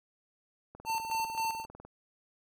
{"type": "click train", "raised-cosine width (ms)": 1, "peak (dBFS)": -34, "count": 23, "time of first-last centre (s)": [0.75, 1.85], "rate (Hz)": 20}
{"type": "tone with tremolo", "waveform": "square", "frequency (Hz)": 898, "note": "A5", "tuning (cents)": 35, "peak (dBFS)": -30, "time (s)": [0.85, 1.66], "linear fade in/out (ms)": 50, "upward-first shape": "square", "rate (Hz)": 3.8, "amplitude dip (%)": 55}
{"effects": []}